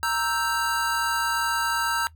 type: chord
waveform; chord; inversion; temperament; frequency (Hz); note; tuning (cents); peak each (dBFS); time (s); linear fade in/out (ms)
square; E diminished; second; equal; 932.3 / 1318.5 / 1568; Bb5 / E6 / G6; 0 / 0 / 0; -28; 0.03-2.07; 0
effects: noise-tail reverb RT60 0.1 s tail -18 dB re dry + added 80 Hz sine -48 dBFS peak until 2.15 s

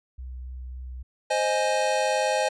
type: tone with vibrato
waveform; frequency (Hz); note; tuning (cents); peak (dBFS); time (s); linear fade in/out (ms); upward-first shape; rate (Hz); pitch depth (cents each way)
sine; 63.2; B1; +41; -34; 0.18-1.03; 10; sine; 3.6; 12
type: chord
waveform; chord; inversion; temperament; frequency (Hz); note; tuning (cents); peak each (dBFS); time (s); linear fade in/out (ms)
square; Ab major; first; equal; 523.3 / 622.3 / 830.6; C5 / Eb5 / Ab5; 0 / 0 / 0; -27; 1.3-2.49; 10
effects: resampled to 22050 Hz

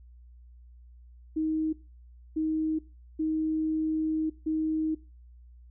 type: tone bursts at uneven times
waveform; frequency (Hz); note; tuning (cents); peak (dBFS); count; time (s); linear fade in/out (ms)
sine; 314.4; D#4; +18; -25; 4; 1.36-1.73 / 2.36-2.79 / 3.19-4.3 / 4.46-4.95; 10
effects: noise-tail reverb RT60 0.3 s tail -20 dB re dry + added 60 Hz sine -49 dBFS peak until 5.7 s

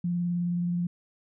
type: tone with vibrato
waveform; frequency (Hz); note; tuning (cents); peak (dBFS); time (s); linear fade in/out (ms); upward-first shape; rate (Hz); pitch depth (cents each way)
sine; 174.61; F3; 0; -25; 0.04-0.87; 5; square; 19; 14
effects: none

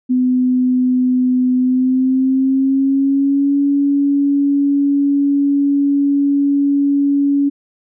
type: tone with pitch glide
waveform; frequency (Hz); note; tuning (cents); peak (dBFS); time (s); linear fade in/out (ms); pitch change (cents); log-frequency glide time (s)
sine; 252.8 to 282.1; B3 to C#4; +41 to +30; -11; 0.09-7.5; 20; +189; 1.56-3.57
effects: none

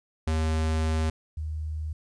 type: tone pair in turn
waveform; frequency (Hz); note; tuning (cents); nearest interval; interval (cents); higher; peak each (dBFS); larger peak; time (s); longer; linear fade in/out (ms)
square / sine; 79.2 / 77.57; D#2 / D#2; +31 / -5; unison; 36; first; -24 / -29; first; 0.27-1.1 / 1.37-1.93; first; 5
effects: resampled to 22050 Hz + 11-bit

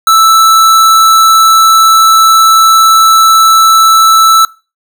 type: tone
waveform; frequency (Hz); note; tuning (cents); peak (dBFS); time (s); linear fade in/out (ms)
square; 1318.5; E6; 0; -3; 0.07-4.45; 2
effects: noise-tail reverb RT60 0.3 s tail -21 dB re dry

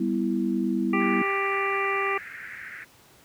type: chord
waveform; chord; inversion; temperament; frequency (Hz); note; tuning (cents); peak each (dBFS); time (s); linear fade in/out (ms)
sine; E minor; first; just; 197.78 / 247.2 / 329.6; G3 / B3 / E4; +16 / +2 / 0; -27; 0-1.22; 5
type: harmonic tone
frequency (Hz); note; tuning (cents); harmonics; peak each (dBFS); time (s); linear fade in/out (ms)
393.6; G4; +7; 1 / 2 / 3 / 5 / 6 / 7; -29 / -34 / -28 / -30 / -31 / -38; 0.93-2.18; 5
type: band-pass noise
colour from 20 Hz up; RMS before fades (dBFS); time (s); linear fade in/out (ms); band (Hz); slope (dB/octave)
pink; -40; 0.99-2.85; 20; 1600 to 2100; 48
effects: pink hiss -55 dBFS RMS until 3.24 s + high-pass 80 Hz 12 dB/octave

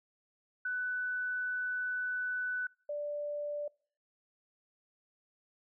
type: tone pair in turn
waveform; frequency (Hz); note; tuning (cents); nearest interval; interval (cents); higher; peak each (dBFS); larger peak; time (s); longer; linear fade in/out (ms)
sine; 1494 / 586.9; F#6 / D5; +16 / -1; octave + major third; 1617; first; -32 / -34; first; 0.65-2.67 / 2.89-3.68; first; 5
effects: noise-tail reverb RT60 0.5 s tail -26 dB re dry

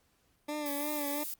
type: tone with vibrato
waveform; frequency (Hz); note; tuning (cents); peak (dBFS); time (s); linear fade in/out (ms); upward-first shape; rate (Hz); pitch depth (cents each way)
20% pulse; 292.6; D4; -6; -29; 0.48-1.24; 10; sine; 2.9; 51
type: noise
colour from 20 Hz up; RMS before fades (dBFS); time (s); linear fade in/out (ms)
violet; -38; 0.66-1.34; 2
effects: pink hiss -71 dBFS RMS until 1.39 s + Opus 48 kbps

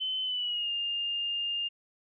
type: tone with pitch glide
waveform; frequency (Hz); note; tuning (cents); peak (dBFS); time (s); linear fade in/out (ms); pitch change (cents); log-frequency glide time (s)
sine; 3051 to 2814; G7 to F7; -48 to +12; -29; 0-1.69; 20; -140; 0.23-0.71
effects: none

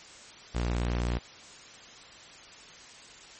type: tone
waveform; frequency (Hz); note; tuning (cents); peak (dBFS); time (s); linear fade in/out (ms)
sawtooth; 59.6; A#1; +39; -23; 0.54-1.19; 20
effects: white hiss -49 dBFS RMS until 3.39 s + MP3 32 kbps

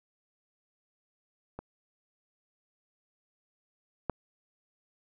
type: clicks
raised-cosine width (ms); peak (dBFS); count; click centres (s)
1; -25 / -15; 2; 1.59 / 4.097
effects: none

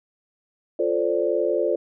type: chord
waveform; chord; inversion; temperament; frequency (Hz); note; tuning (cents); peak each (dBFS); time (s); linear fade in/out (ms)
sine; D minor seventh; first; equal with one note detuned; 349.2 / 440 / 523.3 / 583.9; F4 / A4 / C5 / D5; 0 / 0 / 0 / -10; -25; 0.79-1.76; 5
effects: none

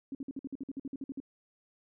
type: tone bursts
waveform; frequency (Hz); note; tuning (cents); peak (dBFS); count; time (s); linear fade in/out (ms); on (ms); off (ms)
sine; 272.1; C#4; -32; -35; 14; 0.12-1.202; 2; 29; 52
effects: none

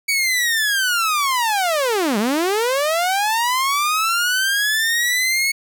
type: linear two-way sweep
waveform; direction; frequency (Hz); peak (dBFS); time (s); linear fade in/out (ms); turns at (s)
sawtooth; down then up; 2272 to 196 to 2207; -13; 0.08-5.52; 10; 2.18
effects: none

